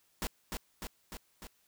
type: noise with echo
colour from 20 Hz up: pink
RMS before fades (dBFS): -35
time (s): 0.22-0.27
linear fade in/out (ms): 0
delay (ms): 300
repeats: 4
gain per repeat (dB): -3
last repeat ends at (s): 1.47
effects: white hiss -71 dBFS RMS until 1.67 s